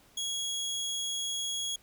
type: tone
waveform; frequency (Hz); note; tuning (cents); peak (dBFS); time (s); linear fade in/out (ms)
25% pulse; 3322; G#7; 0; -28; 0.17-1.76; 5
effects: pink hiss -61 dBFS RMS until 1.82 s